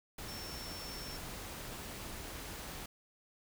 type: tone in noise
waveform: sine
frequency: 5420 Hz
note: E8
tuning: 47 cents sharp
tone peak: -47 dBFS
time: 0.28-1.17 s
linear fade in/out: 5 ms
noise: pink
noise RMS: -45 dBFS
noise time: 0.18-2.86 s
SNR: -5 dB
effects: none